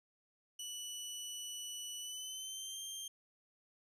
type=tone with pitch glide; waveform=20% pulse; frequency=2960 to 3172 Hz; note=F#7 to G7; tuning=0 to +20 cents; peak=-37 dBFS; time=0.59-3.08 s; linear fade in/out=5 ms; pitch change=+120 cents; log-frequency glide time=1.99-2.8 s; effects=none